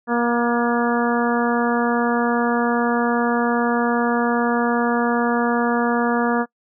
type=harmonic tone with a mistuned harmonic; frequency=237.5 Hz; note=A#3; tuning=33 cents sharp; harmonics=1 / 2 / 3 / 4 / 5 / 6 / 7; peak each=-20 / -23 / -25 / -26 / -27 / -28 / -28 dBFS; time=0.07-6.46 s; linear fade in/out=50 ms; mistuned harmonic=7; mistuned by=+22 cents; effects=noise-tail reverb RT60 0.1 s tail -26 dB re dry